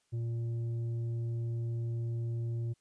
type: tone with tanh clipping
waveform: triangle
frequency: 116.54 Hz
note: A#2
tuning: in tune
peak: -33 dBFS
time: 0.12-2.74 s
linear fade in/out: 20 ms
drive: 10 dB
effects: white hiss -75 dBFS RMS until 2.8 s + resampled to 22050 Hz